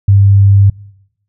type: tone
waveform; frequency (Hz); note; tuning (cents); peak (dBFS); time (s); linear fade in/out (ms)
sine; 99.3; G2; +23; -3; 0.08-0.7; 5
effects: noise-tail reverb RT60 0.9 s tail -25 dB re dry